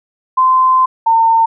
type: tone pair in turn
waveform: sine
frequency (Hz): 1034 / 907.1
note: C6 / A#5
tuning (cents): -21 / -47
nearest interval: major second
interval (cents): 226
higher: first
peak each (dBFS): -7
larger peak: neither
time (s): 0.37-0.86 / 1.06-1.46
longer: first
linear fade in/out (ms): 10
effects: none